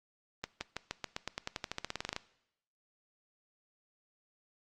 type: accelerating click train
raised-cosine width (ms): 0.2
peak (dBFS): -18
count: 21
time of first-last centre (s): 0.44-2.164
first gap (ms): 170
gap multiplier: 0.92
effects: noise-tail reverb RT60 0.8 s tail -19 dB re dry + Opus 32 kbps